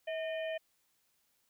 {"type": "harmonic tone with a mistuned harmonic", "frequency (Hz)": 610, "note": "D#5", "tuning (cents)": -34, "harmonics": [1, 3, 4, 5], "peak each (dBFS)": [-35, -45, -47, -49], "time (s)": [0.07, 0.58], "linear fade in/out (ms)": 10, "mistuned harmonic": 1, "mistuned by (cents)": 90, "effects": ["white hiss -75 dBFS RMS until 1.49 s"]}